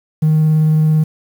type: tone with vibrato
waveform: triangle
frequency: 155.56 Hz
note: D#3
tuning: in tune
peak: -6 dBFS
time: 0.22-1.04 s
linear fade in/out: 10 ms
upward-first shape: sine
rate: 18 Hz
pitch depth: 10 cents each way
effects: tanh soft clip ceiling -5 dBFS + 7-bit